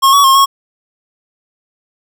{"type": "tone with pitch steps", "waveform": "square", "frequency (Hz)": [1082, 1128, 1073, 1097], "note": ["C#6", "C#6", "C6", "C#6"], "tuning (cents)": [-42, 30, 43, -18], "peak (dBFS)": -6, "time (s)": [0.02, 0.46], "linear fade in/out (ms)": 20, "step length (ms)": 110, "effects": []}